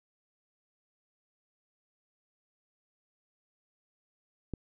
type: click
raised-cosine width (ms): 3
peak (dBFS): -22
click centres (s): 4.537
effects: none